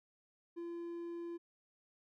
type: tone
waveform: triangle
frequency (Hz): 341.4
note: F4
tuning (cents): -39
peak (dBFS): -39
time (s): 0.56-1.38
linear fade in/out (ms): 20
effects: none